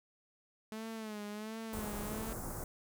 sawtooth tone with vibrato, 215.5 Hz, A3, 36 cents flat, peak -37 dBFS, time 0.72-2.33 s, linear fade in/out 0 ms, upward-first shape sine, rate 1.4 Hz, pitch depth 73 cents each way
pink band-stop noise, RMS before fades -42 dBFS, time 1.73-2.64 s, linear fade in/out 2 ms, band 1400 to 6900 Hz, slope 24 dB/octave
effects none

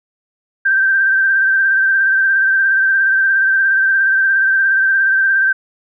sine tone with vibrato, 1568 Hz, G6, in tune, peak -10 dBFS, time 0.65-5.53 s, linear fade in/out 10 ms, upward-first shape sine, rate 17 Hz, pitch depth 32 cents each way, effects none

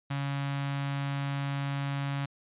sawtooth tone with notch filter, 139.9 Hz, C#3, 16 cents sharp, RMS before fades -32 dBFS, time 0.1-2.26 s, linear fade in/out 10 ms, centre 420 Hz, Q 0.86, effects resampled to 8000 Hz

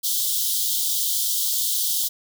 white high-pass noise, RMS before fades -23 dBFS, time 0.03-2.09 s, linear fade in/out 20 ms, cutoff 3100 Hz, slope 96 dB/octave, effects none

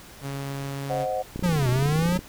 sawtooth tone, 138.59 Hz, C#3, in tune, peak -26 dBFS, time 0.21-1.07 s, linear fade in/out 50 ms
sine chord, C diminished, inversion none, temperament equal, 523.3 / 622.3 / 740 Hz, C5 / Eb5 / Gb5, 0 / 0 / 0 cents, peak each -28 / -31 / -28 dBFS, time 0.89-1.23 s, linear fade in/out 20 ms
click train, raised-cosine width 3 ms, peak -18 dBFS, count 26, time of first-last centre 1.36-2.191 s, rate 30.1 Hz
square linear two-way sweep, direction down then up, 185 to 121.4 to 185 Hz, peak -21 dBFS, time 1.43-2.18 s, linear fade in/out 10 ms, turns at 1.69 s
effects pink hiss -46 dBFS RMS until 2.28 s

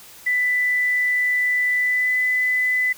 sine tone with pitch glide, 1988 to 2004 Hz, B6 to B6, +11 to +25 cents, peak -17 dBFS, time 0.26-2.93 s, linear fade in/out 10 ms, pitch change +14 cents, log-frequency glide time 1.79-2.15 s, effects white hiss -44 dBFS RMS until 2.97 s

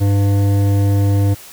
triangle tone with hard clipping, 100 Hz, G2, 35 cents sharp, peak -13 dBFS, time 0-1.35 s, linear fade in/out 20 ms, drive 16 dB, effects white hiss -38 dBFS RMS until 1.52 s

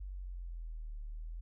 sine linear two-way sweep, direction down then up, 48.34 to 36.71 to 42.8 Hz, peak -40 dBFS, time 0-1.41 s, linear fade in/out 10 ms, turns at 1.02 s, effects none

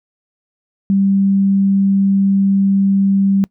sine tone, 196 Hz, G3, in tune, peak -10 dBFS, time 0.9-3.44 s, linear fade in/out 0 ms, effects noise-tail reverb RT60 0.1 s tail -25 dB re dry

